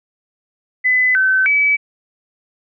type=tone with pitch steps; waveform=sine; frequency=2010 / 1531 / 2290 Hz; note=B6 / G6 / D7; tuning=+30 / -41 / -44 cents; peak=-11 dBFS; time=0.84-1.77 s; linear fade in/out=20 ms; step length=310 ms; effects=none